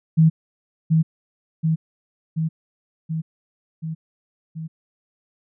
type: tone with echo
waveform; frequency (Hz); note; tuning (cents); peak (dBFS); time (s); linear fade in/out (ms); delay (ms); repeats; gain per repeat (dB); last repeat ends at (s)
sine; 160.3; E3; -48; -10; 0.17-0.3; 20; 730; 6; -3; 4.68
effects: none